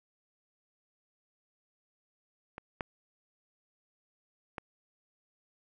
clicks, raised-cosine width 0.5 ms, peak -26 / -18 / -22 dBFS, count 3, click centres 2.581 / 2.808 / 4.582 s, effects none

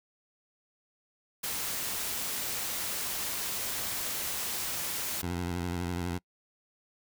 white noise, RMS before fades -34 dBFS, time 1.43-5.22 s, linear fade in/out 10 ms
15% pulse tone with vibrato, 87.8 Hz, F2, 10 cents sharp, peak -25 dBFS, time 5.22-6.19 s, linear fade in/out 20 ms, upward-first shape sine, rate 12 Hz, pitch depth 60 cents each way
effects noise-tail reverb RT60 0.1 s tail -26 dB re dry

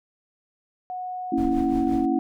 sine tone with pitch glide, 733 to 740.2 Hz, F#5 to F#5, -16 to 0 cents, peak -29 dBFS, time 0.9-2.19 s, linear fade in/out 0 ms, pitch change +16 cents, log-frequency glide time 1.45-1.69 s
sine chord, A# diminished, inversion none, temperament equal with one note detuned, 232.1 / 277.2 / 329.6 Hz, A#3 / C#4 / E4, -7 / 0 / 0 cents, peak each -28 / -23 / -24 dBFS, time 1.32-2.19 s, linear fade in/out 5 ms
brown noise with tremolo, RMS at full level -32 dBFS, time 1.37-2.06 s, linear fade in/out 10 ms, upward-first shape triangle, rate 5.7 Hz, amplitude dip 70%
effects none

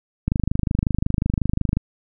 click train, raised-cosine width 5 ms, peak -7 dBFS, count 39, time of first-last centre 0.28-1.77 s, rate 25.5 Hz, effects none

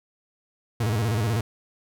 40% pulse tone with vibrato, 110.2 Hz, A2, 3 cents sharp, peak -21 dBFS, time 0.8-1.41 s, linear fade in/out 5 ms, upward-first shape square, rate 16 Hz, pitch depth 120 cents each way, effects none

